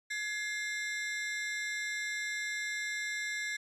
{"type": "ring-modulated tone", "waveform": "40% pulse", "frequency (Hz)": 1900, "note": "A#6", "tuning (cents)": 33, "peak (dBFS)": -30, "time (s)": [0.1, 3.57], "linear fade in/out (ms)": 10, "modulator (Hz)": 210, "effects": ["resampled to 24000 Hz"]}